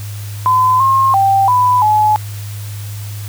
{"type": "tone with pitch steps", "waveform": "sine", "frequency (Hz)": [1018, 1070, 783, 995, 851], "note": ["C6", "C6", "G5", "B5", "G#5"], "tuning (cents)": [-48, 38, -2, 13, 42], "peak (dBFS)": -8, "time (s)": [0.46, 2.16], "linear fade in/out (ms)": 0, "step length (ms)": 340, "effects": ["added 103 Hz sine -23 dBFS peak until 3.28 s", "white hiss -35 dBFS RMS until 3.28 s"]}